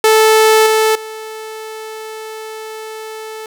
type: tone with level steps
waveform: sawtooth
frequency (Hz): 437.8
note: A4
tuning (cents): -9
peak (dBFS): -3 / -6 / -22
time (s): 0.04-3.46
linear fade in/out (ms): 2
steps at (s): 0.66 / 0.95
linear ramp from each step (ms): 5
effects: none